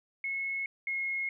sine tone pair in turn, 2183 / 2160 Hz, C#7 / C#7, -27 / -45 cents, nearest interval unison, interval 18 cents, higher first, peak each -31 / -30 dBFS, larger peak second, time 0.24-0.66 / 0.87-1.29 s, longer neither, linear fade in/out 2 ms, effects none

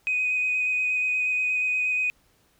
sine tone with vibrato, 2501 Hz, D#7, 8 cents sharp, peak -21 dBFS, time 0.07-2.1 s, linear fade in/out 0 ms, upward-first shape square, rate 8.4 Hz, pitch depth 11 cents each way, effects tanh soft clip ceiling -17 dBFS + pink hiss -64 dBFS RMS until 2.59 s

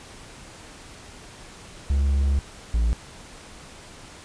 triangle tone pair in turn, 69.3 / 57.18 Hz, C#2 / A#1, 0 / -33 cents, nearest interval minor third, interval 333 cents, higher first, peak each -16 dBFS, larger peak neither, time 1.9-2.39 / 2.74-2.93 s, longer first, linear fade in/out 0 ms, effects pink hiss -44 dBFS RMS until 4.24 s + resampled to 22050 Hz

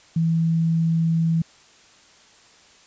sine tone, 164.1 Hz, E3, 8 cents flat, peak -17 dBFS, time 0.16-1.42 s, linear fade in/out 5 ms, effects white hiss -52 dBFS RMS until 2.86 s + resampled to 16000 Hz

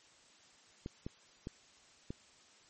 clicks, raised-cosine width 3 ms, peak -27 dBFS, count 4, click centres 0.861 / 1.065 / 1.471 / 2.105 s, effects white hiss -63 dBFS RMS until 2.69 s + MP3 32 kbps

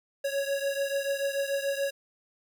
square beating tone pair, 553 / 559.9 Hz, C#5 / C#5, -4 / +17 cents, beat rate 6.9 Hz, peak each -30 / -33 dBFS, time 0.24-1.91 s, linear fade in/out 10 ms, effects none

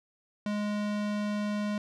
square tone with low-pass filter, 208 Hz, G#3, 3 cents sharp, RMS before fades -31 dBFS, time 0.46-1.78 s, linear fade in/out 2 ms, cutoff 5800 Hz, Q 0.54, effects none

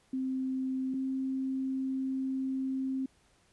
sine tone pair in turn, 261.6 / 264.6 Hz, C4 / C4, 0 / +20 cents, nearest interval unison, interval 20 cents, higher second, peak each -30 / -30 dBFS, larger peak neither, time 0.13-0.94 / 0.94-3.06 s, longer second, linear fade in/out 5 ms, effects pink hiss -67 dBFS RMS until 3.52 s + resampled to 24000 Hz

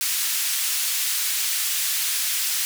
white band-pass noise, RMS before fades -24 dBFS, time 0.01-2.65 s, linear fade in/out 0 ms, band 2000 to 16000 Hz, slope 12 dB/octave, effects none

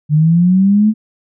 sine linear sweep, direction up, 146.83 to 220 Hz, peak -7 dBFS, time 0.09-0.94 s, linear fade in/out 50 ms, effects none

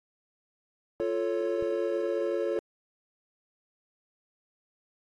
triangle chord, F augmented, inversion none, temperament equal, 349.2 / 440 / 554.4 Hz, F4 / A4 / C#5, 0 / 0 / 0 cents, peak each -29 dBFS, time 1-2.59 s, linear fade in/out 0 ms
click, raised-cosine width 5 ms, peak -32 dBFS, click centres 1.625 s
effects AAC 32 kbps

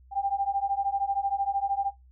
sine beating tone pair, 786 / 799 Hz, G5 / G5, +4 / +33 cents, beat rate 13 Hz, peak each -28 dBFS, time 0.11-1.92 s, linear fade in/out 50 ms, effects noise-tail reverb RT60 0.2 s tail -17 dB re dry + added 63 Hz sine -52 dBFS peak until 2.11 s

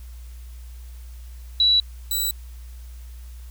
sine / 10% pulse tone pair in turn, 3928 / 3945 Hz, B7 / B7, -10 / -3 cents, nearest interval unison, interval 7 cents, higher second, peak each -14 dBFS, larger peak neither, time 1.6-1.8 / 2.11-2.31 s, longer neither, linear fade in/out 2 ms, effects added 60 Hz sine -36 dBFS peak until 3.5 s + white hiss -54 dBFS RMS until 3.5 s

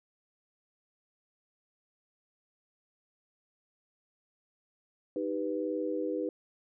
sine chord, Eb augmented, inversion none, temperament equal, 311.1 / 392 / 493.9 Hz, Eb4 / G4 / B4, 0 / 0 / 0 cents, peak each -34 / -36 / -34 dBFS, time 5.16-6.29 s, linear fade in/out 2 ms, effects none

